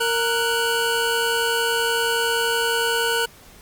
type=tone pair together; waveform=25% pulse; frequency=463.1 / 1480 Hz; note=A#4 / F#6; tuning=-11 / 0 cents; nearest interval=octave + minor sixth; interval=2011 cents; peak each=-18 dBFS; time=0-3.26 s; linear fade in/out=10 ms; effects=pink hiss -47 dBFS RMS until 3.61 s + MP3 96 kbps